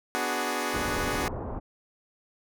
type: chord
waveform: 10% pulse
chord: G# half-diminished seventh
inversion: first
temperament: equal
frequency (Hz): 246.9 / 293.7 / 370 / 415.3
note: B3 / D4 / F#4 / G#4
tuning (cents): 0 / 0 / 0 / 0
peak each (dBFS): -25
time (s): 0.15-1.28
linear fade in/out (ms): 0
type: low-pass noise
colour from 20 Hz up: pink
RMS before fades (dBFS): -34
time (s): 0.73-1.6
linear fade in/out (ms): 20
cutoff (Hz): 1000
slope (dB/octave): 24
effects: none